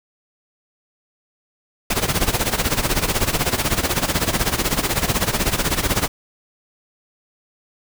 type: noise with tremolo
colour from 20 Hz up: pink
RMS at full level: -17 dBFS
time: 1.9-6.08 s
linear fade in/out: 5 ms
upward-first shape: sine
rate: 16 Hz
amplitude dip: 80%
effects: none